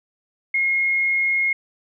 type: tone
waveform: sine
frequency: 2152 Hz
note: C7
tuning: 48 cents sharp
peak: -17 dBFS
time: 0.54-1.53 s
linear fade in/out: 5 ms
effects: none